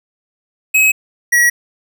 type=tone pair in turn; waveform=square; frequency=2555 / 1918.2 Hz; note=D#7 / A#6; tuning=+45 / +49 cents; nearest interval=perfect fourth; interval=496 cents; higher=first; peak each=-9 dBFS; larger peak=neither; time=0.74-0.92 / 1.32-1.5 s; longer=neither; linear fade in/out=10 ms; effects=none